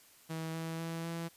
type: tone with pitch steps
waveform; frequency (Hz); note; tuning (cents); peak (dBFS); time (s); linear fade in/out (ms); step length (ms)
sawtooth; 161.4 / 163.28 / 165.17 / 167.09; E3 / E3 / E3 / E3; -36 / -16 / +4 / +24; -33; 0.29-1.29; 20; 250
effects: white hiss -61 dBFS RMS until 1.36 s + resampled to 32000 Hz